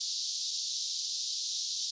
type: band-pass noise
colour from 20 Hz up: white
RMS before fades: -35 dBFS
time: 0-1.91 s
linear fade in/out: 10 ms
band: 3700 to 6300 Hz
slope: 48 dB/octave
effects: resampled to 16000 Hz